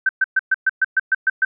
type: tone bursts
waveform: sine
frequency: 1542 Hz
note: G6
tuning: 29 cents flat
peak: -12 dBFS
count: 10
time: 0.06-1.45 s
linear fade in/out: 5 ms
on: 31 ms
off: 120 ms
effects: none